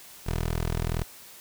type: tone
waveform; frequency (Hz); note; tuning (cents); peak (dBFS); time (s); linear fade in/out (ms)
15% pulse; 41; E1; -9; -20; 0.26-1.04; 10
effects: white hiss -48 dBFS RMS until 1.4 s